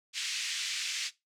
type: band-pass noise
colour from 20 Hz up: pink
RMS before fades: -35 dBFS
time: 0.13-1.11 s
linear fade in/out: 50 ms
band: 2200 to 7100 Hz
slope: 24 dB/octave
effects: noise-tail reverb RT60 0.2 s tail -18 dB re dry